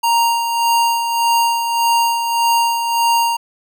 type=tone with tremolo; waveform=square; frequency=932.3 Hz; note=A#5; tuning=in tune; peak=-12 dBFS; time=0.03-3.37 s; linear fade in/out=10 ms; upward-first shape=sine; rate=1.7 Hz; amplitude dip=50%; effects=none